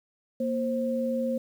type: tone pair together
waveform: sine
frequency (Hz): 235.2 / 528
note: A#3 / C5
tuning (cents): +16 / +16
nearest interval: octave + major second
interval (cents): 1400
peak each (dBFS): -28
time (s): 0.4-1.38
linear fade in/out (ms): 5
effects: 9-bit